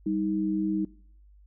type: tone pair together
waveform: sine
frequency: 196 / 314.8 Hz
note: G3 / D#4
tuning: 0 / +20 cents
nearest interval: minor sixth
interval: 820 cents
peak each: -29 / -26 dBFS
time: 0.06-0.85 s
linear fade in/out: 5 ms
effects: noise-tail reverb RT60 0.6 s tail -22 dB re dry + added 50 Hz sine -52 dBFS peak until 1.46 s